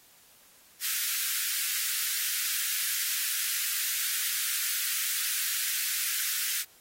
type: high-pass noise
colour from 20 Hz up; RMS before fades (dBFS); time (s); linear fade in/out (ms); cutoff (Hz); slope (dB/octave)
white; -30; 0.8-6.65; 50; 1400; 48
effects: white hiss -58 dBFS RMS until 6.8 s + AAC 48 kbps